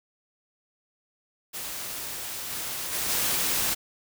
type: noise with level steps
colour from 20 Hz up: white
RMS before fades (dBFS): -35 / -33 / -29 / -26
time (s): 1.53-3.75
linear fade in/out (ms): 20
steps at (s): 2.49 / 2.92 / 3.08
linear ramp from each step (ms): 20
effects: none